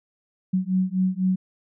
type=beating tone pair; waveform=sine; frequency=184.3 / 188.3 Hz; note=F#3 / F#3; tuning=-7 / +31 cents; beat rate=4 Hz; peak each=-23 dBFS; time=0.53-1.36 s; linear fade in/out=10 ms; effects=none